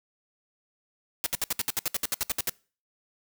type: noise bursts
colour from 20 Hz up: white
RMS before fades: -27 dBFS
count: 15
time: 1.24-2.495 s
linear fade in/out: 0 ms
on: 23 ms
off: 65 ms
effects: noise-tail reverb RT60 0.4 s tail -25 dB re dry